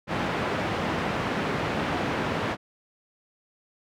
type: band-pass noise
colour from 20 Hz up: pink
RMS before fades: -28 dBFS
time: 0.07-2.57 s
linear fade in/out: 50 ms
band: 130 to 2200 Hz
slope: 12 dB/octave
effects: none